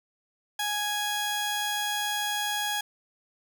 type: tone pair together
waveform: sawtooth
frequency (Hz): 830.6 / 1661.2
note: G#5 / G#6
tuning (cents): 0 / 0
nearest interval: octave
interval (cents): 1200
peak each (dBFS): -27 / -24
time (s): 0.59-2.81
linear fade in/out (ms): 5
effects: none